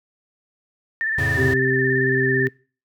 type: tone with vibrato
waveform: sine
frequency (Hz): 1782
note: A6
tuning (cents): +22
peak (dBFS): -20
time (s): 1.01-2.47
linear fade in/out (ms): 0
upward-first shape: square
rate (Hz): 18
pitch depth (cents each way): 32
type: chord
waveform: square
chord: F augmented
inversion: none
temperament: equal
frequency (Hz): 87.31 / 110 / 138.59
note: F2 / A2 / C#3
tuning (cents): 0 / 0 / 0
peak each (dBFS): -27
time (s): 1.18-1.54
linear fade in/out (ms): 5
type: harmonic tone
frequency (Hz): 130.81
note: C3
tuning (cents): 0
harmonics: 1 / 2 / 3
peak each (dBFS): -23 / -25 / -21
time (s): 1.37-2.49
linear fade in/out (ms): 20
effects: noise-tail reverb RT60 0.4 s tail -25 dB re dry